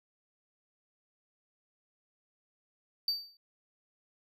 triangle tone with exponential decay, 4620 Hz, D8, 29 cents flat, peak -24 dBFS, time 3.08-3.37 s, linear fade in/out 2 ms, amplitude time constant 63 ms, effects none

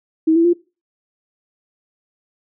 sine tone with pitch steps, 319.8 / 333.4 / 347.5 Hz, D#4 / E4 / F4, +48 / +20 / -9 cents, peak -10 dBFS, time 0.27-0.534 s, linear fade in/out 10 ms, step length 88 ms, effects noise-tail reverb RT60 0.3 s tail -21 dB re dry

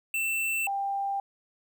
square / sine tone pair in turn, 2675 / 792.8 Hz, E7 / G5, +25 / +19 cents, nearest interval octave + major sixth, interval 2106 cents, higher first, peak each -27 dBFS, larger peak neither, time 0.14-0.67 / 0.67-1.2 s, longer neither, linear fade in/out 2 ms, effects 11-bit

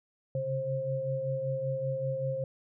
sine tone cluster, 132.8 / 138 / 531 Hz, C3 / C#3 / C5, +26 / -7 / +25 cents, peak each -37 / -36 / -31 dBFS, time 0.35-2.44 s, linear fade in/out 2 ms, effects none

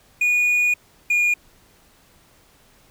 triangle tone pair in turn, 2453 / 2432 Hz, D#7 / D#7, -25 / -40 cents, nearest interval unison, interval 15 cents, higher first, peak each -14 dBFS, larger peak neither, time 0.21-0.74 / 1.1-1.34 s, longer first, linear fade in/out 5 ms, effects pink hiss -55 dBFS RMS until 2.9 s

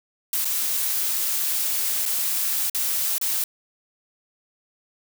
blue noise with dropouts, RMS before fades -24 dBFS, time 0.33-3.44 s, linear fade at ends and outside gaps 2 ms, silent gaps 0.447-0.453 / 2.055-2.059 / 2.698-2.747 / 3.182-3.213 s, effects none

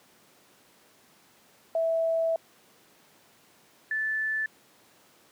sine tone pair in turn, 656 / 1751.3 Hz, E5 / A6, -9 / -9 cents, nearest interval octave + perfect fourth, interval 1700 cents, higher second, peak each -23 / -26 dBFS, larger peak first, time 1.75-2.36 / 3.91-4.46 s, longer first, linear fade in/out 2 ms, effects pink hiss -59 dBFS RMS until 5.31 s + high-pass 200 Hz 12 dB/octave

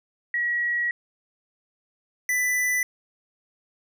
sine / square tone pair in turn, 1915 / 1989.4 Hz, A#6 / B6, +46 / +12 cents, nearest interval minor second, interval 66 cents, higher second, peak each -22 dBFS, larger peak neither, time 0.34-0.91 / 2.29-2.83 s, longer first, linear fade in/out 2 ms, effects none

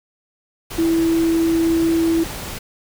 sine tone in noise, 329.6 Hz, E4, in tune, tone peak -14 dBFS, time 0.78-2.24 s, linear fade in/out 10 ms, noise pink, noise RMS -30 dBFS, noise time 0.7-2.59 s, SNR +13 dB, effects none

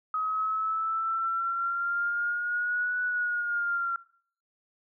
sine exponential two-way sweep, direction up then down, 1265 to 1480 to 1370 Hz, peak -26 dBFS, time 0.14-3.96 s, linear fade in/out 2 ms, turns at 3.02 s, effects noise-tail reverb RT60 0.5 s tail -19 dB re dry

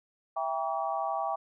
sine chord, E diminished seventh, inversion none, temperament just, 659.3 / 791.1 / 949.3 / 1139.2 Hz, E5 / G5 / Bb5 / Db6, 0 / +16 / +31 / +47 cents, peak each -34 / -32 / -38 / -35 dBFS, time 0.36-1.36 s, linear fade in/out 10 ms, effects none

